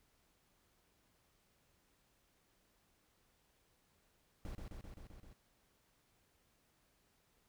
brown noise with echo, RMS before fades -45 dBFS, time 4.45-4.55 s, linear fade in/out 0 ms, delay 130 ms, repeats 6, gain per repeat -2 dB, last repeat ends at 5.33 s, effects pink hiss -75 dBFS RMS until 7.48 s

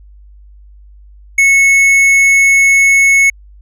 sine tone with tanh clipping, 2199 Hz, C#7, 14 cents flat, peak -7 dBFS, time 1.38-3.3 s, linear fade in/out 5 ms, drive 10 dB, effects added 50 Hz sine -36 dBFS peak until 3.61 s

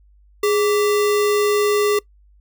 sine tone with sample-and-hold, 415.3 Hz, G#4, in tune, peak -14 dBFS, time 0.43-1.99 s, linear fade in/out 5 ms, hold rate 1575 Hz, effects noise-tail reverb RT60 0.1 s tail -22 dB re dry + added 50 Hz sine -49 dBFS peak until 2.4 s

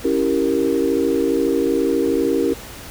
sine chord, C# diminished seventh, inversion none, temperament equal, 277.2 / 329.6 / 392 / 466.2 Hz, C#4 / E4 / G4 / Bb4, 0 / 0 / 0 / 0 cents, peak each -21 dBFS, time 0.04-2.54 s, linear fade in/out 10 ms, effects pink hiss -36 dBFS RMS until 2.9 s

